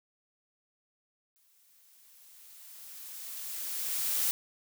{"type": "noise with exponential growth", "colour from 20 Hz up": "blue", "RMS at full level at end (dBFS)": -28, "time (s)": [1.36, 4.31], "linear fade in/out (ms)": 0, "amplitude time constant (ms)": 640, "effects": []}